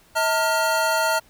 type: tone cluster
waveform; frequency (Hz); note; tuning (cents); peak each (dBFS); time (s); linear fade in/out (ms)
square; 640 / 903 / 1406; D#5 / A5 / F6; +49 / +45 / +11; -24; 0.15-1.2; 20
effects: pink hiss -55 dBFS RMS until 1.29 s